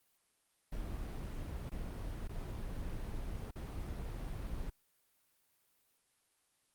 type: noise with dropouts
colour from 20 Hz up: brown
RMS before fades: -41 dBFS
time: 0.72-4.7 s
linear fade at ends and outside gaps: 5 ms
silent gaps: 1.696-1.716 / 2.277-2.292 / 3.51-3.557 s
effects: white hiss -75 dBFS RMS until 6.74 s + Opus 32 kbps